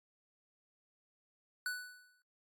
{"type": "tone with exponential decay", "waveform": "square", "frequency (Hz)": 1486, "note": "F#6", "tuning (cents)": 7, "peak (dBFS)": -34, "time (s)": [1.66, 2.22], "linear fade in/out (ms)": 1, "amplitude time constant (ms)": 120, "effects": ["noise-tail reverb RT60 0.3 s tail -24 dB re dry", "AAC 64 kbps"]}